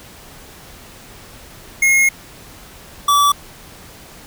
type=tone pair in turn; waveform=square; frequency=2155 / 1152.8 Hz; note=C#7 / D6; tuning=-49 / -33 cents; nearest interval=major seventh; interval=1084 cents; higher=first; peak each=-11 dBFS; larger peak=neither; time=1.82-2.09 / 3.08-3.32 s; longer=first; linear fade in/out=5 ms; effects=pink hiss -40 dBFS RMS until 4.26 s